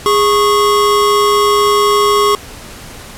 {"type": "tone pair together", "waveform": "square", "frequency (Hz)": [412, 1100], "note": ["G#4", "C#6"], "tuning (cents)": [-14, -14], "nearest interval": "octave + perfect fourth", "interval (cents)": 1700, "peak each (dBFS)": -12, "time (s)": [0.06, 2.35], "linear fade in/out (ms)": 0, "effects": ["pink hiss -32 dBFS RMS until 3.17 s", "low-pass 12000 Hz 12 dB/octave"]}